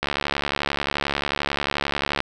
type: click train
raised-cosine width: 0.3 ms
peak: -6 dBFS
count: 156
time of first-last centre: 0.03-2.204 s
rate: 71.3 Hz
effects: none